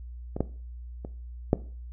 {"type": "clicks", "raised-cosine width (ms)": 2, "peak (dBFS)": [-18, -11, -23, -6], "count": 4, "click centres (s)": [0.365, 0.406, 1.049, 1.531], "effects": ["noise-tail reverb RT60 0.4 s tail -17 dB re dry", "added 60 Hz sine -38 dBFS peak until 1.92 s"]}